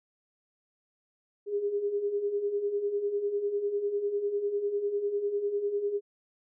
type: beating tone pair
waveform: sine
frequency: 400 / 410 Hz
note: G4 / G#4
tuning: +35 / -22 cents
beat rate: 10 Hz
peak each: -35 / -28 dBFS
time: 1.46-6.01 s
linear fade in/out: 50 ms
effects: none